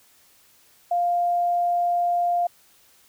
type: tone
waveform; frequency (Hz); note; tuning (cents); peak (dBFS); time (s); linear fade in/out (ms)
sine; 700; F5; +4; -19; 0.91-2.47; 5
effects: white hiss -57 dBFS RMS until 3.08 s